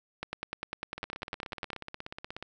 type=two click trains; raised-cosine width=0.3 ms; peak=-18 / -23 dBFS; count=16 / 25; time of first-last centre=0.23-1.732 / 0.98-2.426 s; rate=9.99 / 16.6 Hz; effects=none